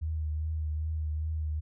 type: tone with vibrato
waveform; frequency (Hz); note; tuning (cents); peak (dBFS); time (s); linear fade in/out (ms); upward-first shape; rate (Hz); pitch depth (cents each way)
sine; 77.78; D#2; 0; -29; 0.01-1.61; 20; triangle; 2.5; 37
effects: none